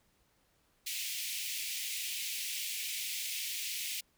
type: high-pass noise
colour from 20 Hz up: pink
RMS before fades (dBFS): -38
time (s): 0.86-4.01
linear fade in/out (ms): 10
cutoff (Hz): 2200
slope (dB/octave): 48
effects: pink hiss -72 dBFS RMS until 4.17 s